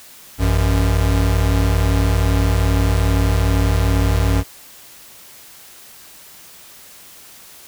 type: tone pair together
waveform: square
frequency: 55.18 / 92.8 Hz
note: A1 / F#2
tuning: +6 / +6 cents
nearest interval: major sixth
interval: 900 cents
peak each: -17 dBFS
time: 0.38-4.44 s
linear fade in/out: 50 ms
effects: white hiss -42 dBFS RMS until 7.67 s